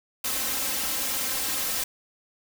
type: noise with comb filter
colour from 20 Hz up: white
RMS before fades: -28 dBFS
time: 0.24-1.84 s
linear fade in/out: 5 ms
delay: 3.8 ms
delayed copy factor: +0.95
effects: none